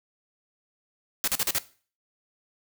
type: noise bursts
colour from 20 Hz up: white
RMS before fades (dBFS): -25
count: 5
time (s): 1.24-1.584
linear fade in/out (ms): 0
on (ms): 36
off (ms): 41
effects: noise-tail reverb RT60 0.4 s tail -17 dB re dry